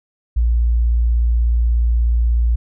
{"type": "tone", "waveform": "sine", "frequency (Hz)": 58.27, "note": "A#1", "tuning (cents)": 0, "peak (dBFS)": -12, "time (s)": [0.36, 2.56], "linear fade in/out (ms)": 10, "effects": []}